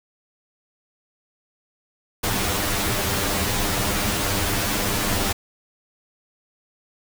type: noise with comb filter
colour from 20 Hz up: pink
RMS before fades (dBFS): -23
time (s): 2.23-5.33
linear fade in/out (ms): 10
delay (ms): 10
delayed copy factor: +0.95
effects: none